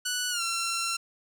10% pulse tone with pitch glide, 1480 to 1357.2 Hz, F#6 to F6, 0 to -50 cents, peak -19 dBFS, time 0.05-0.97 s, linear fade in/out 10 ms, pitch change -150 cents, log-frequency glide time 0.3-0.42 s, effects none

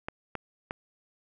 clicks, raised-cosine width 0.5 ms, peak -18 dBFS, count 3, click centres 0.085 / 0.353 / 0.709 s, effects none

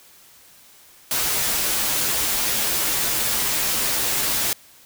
white noise with comb filter, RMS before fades -22 dBFS, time 1.11-4.53 s, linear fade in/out 2 ms, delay 11 ms, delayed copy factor -0.6, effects white hiss -50 dBFS RMS until 4.85 s

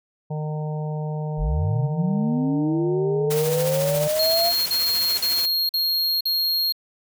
harmonic tone, 152.8 Hz, D#3, 31 cents flat, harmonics 1 / 3 / 4 / 5 / 6, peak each -25 / -35 / -37 / -39 / -41 dBFS, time 0.3-4.08 s, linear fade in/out 10 ms
sine linear sweep, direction up, 36.71 to 698.5 Hz, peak -20 dBFS, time 1.37-4.53 s, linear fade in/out 50 ms
white noise with tremolo, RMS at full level -28 dBFS, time 3.3-5.46 s, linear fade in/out 10 ms, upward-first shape triangle, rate 14 Hz, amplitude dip 50%
square tone bursts, 4256 Hz, C8, 29 cents sharp, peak -20 dBFS, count 5, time 4.19-6.724 s, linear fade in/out 5 ms, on 470 ms, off 46 ms
effects none

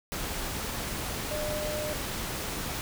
sine tone in noise, 604 Hz, D5, 48 cents sharp, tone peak -32 dBFS, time 1.31-1.93 s, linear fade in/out 0 ms, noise pink, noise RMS -34 dBFS, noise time 0.12-2.81 s, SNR -1 dB, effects none

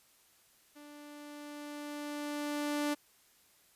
sawtooth tone with level ramp, 293.7 Hz, D4, in tune, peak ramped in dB -47 to -26 dBFS, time 0.75-2.95 s, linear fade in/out 20 ms, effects white hiss -66 dBFS RMS until 3.75 s + resampled to 32000 Hz

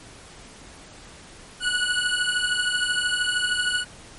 25% pulse beating tone pair, 1461 / 1474 Hz, F#6 / F#6, -22 / -7 cents, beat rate 13 Hz, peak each -21 dBFS, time 1.6-3.85 s, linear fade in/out 50 ms, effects pink hiss -45 dBFS RMS until 4.18 s + MP3 48 kbps

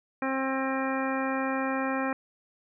harmonic tone, 266 Hz, C4, 29 cents sharp, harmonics 1 / 2 / 3 / 4 / 5 / 6 / 7 / 9, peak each -30 / -33 / -35 / -36 / -37 / -38 / -38 / -40 dBFS, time 0.22-2.13 s, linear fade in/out 2 ms, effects none

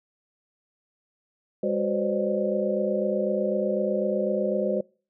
sine tone cluster, 203.5 / 370.9 / 509 / 537 / 601 Hz, G#3 / F#4 / C5 / C5 / D5, -35 / +4 / -48 / +45 / +40 cents, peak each -29 dBFS, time 1.63-4.81 s, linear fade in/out 5 ms, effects noise-tail reverb RT60 0.4 s tail -26 dB re dry

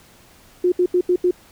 sine tone bursts at uneven times, 358.6 Hz, F4, 46 cents sharp, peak -13 dBFS, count 5, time 0.64-0.72 / 0.79-0.86 / 0.94-1.01 / 1.09-1.16 / 1.24-1.31 s, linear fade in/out 5 ms, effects pink hiss -50 dBFS RMS until 1.51 s

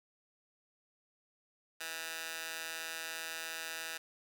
15% pulse tone with high-pass filter, 162.9 Hz, E3, 20 cents flat, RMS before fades -42 dBFS, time 1.8-3.98 s, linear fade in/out 10 ms, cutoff 1600 Hz, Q 0.79, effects none

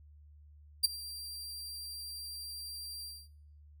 sawtooth tone with ADSR envelope, 4722 Hz, D8, 9 cents sharp, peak -18 dBFS, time 0.83-3.28 s, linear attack 17 ms, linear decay 16 ms, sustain -21 dB, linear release 240 ms, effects noise-tail reverb RT60 0.6 s tail -20 dB re dry + added 74 Hz sine -54 dBFS peak until 3.8 s

